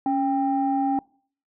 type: tone pair together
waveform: sine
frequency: 277.2 / 792 Hz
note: C#4 / G5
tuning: 0 / +18 cents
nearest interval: octave + tritone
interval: 1818 cents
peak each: -22 / -22 dBFS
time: 0.06-0.99 s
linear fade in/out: 2 ms
effects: noise-tail reverb RT60 0.5 s tail -25 dB re dry + tanh soft clip ceiling -13 dBFS